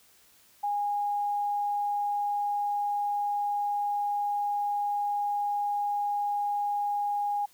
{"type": "tone", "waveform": "sine", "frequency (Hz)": 820, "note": "G#5", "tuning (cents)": -22, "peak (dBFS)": -26, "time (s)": [0.63, 7.46], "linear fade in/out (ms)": 10, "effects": ["white hiss -60 dBFS RMS until 7.53 s"]}